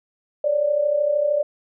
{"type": "tone pair together", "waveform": "sine", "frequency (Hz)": [556.9, 590], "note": ["C#5", "D5"], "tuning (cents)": [8, 8], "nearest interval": "minor second", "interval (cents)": 100, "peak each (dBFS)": [-24, -18], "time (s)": [0.44, 1.43], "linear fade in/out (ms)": 5, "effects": []}